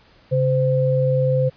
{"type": "tone pair together", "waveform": "sine", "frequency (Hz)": [136.41, 515], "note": ["C#3", "C5"], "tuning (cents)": [-27, -28], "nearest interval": "octave + major seventh", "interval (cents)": 2299, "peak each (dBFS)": -18, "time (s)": [0.31, 1.5], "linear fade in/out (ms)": 20, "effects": ["pink hiss -53 dBFS RMS until 1.56 s", "resampled to 11025 Hz"]}